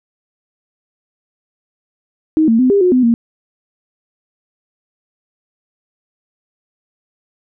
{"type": "tone with pitch steps", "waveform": "sine", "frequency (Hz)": [314.1, 226.6, 255.2, 400.9, 362.2, 253.5, 233], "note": ["D#4", "A#3", "C4", "G4", "F#4", "B3", "A#3"], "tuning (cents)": [16, -49, -43, 39, -37, 45, -1], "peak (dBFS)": -8, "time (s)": [2.37, 3.14], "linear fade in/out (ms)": 0, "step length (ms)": 110, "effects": []}